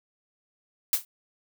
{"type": "noise with exponential decay", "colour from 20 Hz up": "blue", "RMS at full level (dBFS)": -18, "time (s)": [0.93, 1.05], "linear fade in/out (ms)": 2, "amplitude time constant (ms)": 26, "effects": []}